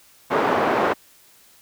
pink band-pass noise, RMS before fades -20 dBFS, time 0.3-0.94 s, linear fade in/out 20 ms, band 380 to 1200 Hz, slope 12 dB/octave, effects white hiss -53 dBFS RMS until 1.61 s

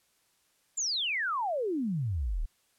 sine exponential sweep, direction down, 7420 to 32.2 Hz, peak -28 dBFS, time 0.77-2.46 s, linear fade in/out 10 ms, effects white hiss -70 dBFS RMS until 2.78 s + low-pass 12000 Hz 12 dB/octave

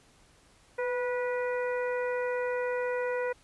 harmonic tone with a mistuned harmonic, 488.1 Hz, B4, 20 cents flat, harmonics 1 / 2 / 3 / 4 / 5, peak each -29 / -38 / -39 / -40 / -46 dBFS, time 0.78-3.33 s, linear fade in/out 10 ms, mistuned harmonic 1, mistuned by +31 cents, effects pink hiss -61 dBFS RMS until 3.43 s + resampled to 24000 Hz

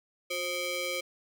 sawtooth ring-modulated tone, 890 Hz, A5, 20 cents sharp, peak -24 dBFS, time 0.3-1.01 s, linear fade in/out 10 ms, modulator 1420 Hz, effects none

